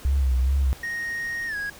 sine tone with vibrato, 66 Hz, C2, 16 cents sharp, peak -17 dBFS, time 0.05-0.73 s, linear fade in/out 0 ms, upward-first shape sine, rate 2.4 Hz, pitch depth 83 cents each way
triangle tone with pitch glide, 1864.7 to 1651.7 Hz, A#6 to G#6, 0 to -10 cents, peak -25 dBFS, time 0.83-1.7 s, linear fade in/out 5 ms, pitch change -210 cents, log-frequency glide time 1.47-1.56 s
effects tanh soft clip ceiling -14 dBFS + pink hiss -45 dBFS RMS until 1.79 s

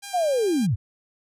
5% pulse tone with vibrato, 799 Hz, G5, 33 cents sharp, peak -23 dBFS, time 0.02-0.67 s, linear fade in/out 20 ms, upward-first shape square, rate 6.7 Hz, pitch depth 8 cents each way
sine linear sweep, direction down, 751 to 81.4 Hz, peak -19 dBFS, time 0.13-0.76 s, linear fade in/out 20 ms
effects none

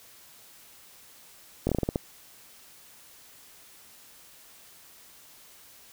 slowing click train, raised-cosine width 2 ms, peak -12 dBFS, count 8, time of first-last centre 1.67-1.959 s, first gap 21 ms, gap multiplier 1.22, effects white hiss -53 dBFS RMS until 5.92 s

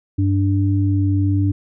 sine tone pair together, 98 / 292.8 Hz, G2 / D4, 0 / -5 cents, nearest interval octave + perfect fifth, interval 1895 cents, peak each -15 / -20 dBFS, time 0.18-1.52 s, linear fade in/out 10 ms, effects none

